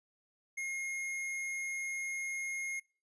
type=tone with hard clipping; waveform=sine; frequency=2146 Hz; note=C7; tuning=43 cents sharp; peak=-37 dBFS; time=0.57-2.8 s; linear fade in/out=10 ms; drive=15 dB; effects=noise-tail reverb RT60 0.4 s tail -25 dB re dry + resampled to 24000 Hz